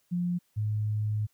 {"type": "tone pair in turn", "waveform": "sine", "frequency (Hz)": [176.3, 106.41], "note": ["F3", "G#2"], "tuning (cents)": [17, 43], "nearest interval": "major sixth", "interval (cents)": 874, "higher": "first", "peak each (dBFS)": -26, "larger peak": "neither", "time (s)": [[0.11, 0.39], [0.56, 1.27]], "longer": "second", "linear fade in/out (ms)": 20, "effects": ["white hiss -71 dBFS RMS until 1.33 s"]}